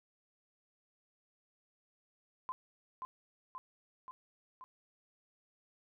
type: tone with echo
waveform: sine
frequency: 1030 Hz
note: C6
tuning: 28 cents flat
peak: -36 dBFS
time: 2.49-2.52 s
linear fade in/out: 0 ms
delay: 530 ms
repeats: 4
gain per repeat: -3 dB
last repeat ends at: 4.64 s
effects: none